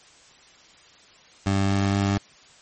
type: tone with pitch steps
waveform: 20% pulse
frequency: 98 / 98.8 / 99.6 Hz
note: G2 / G2 / G2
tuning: 0 / +14 / +28 cents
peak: -15 dBFS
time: 1.46-2.18 s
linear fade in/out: 5 ms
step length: 240 ms
effects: white hiss -52 dBFS RMS until 2.61 s + MP3 32 kbps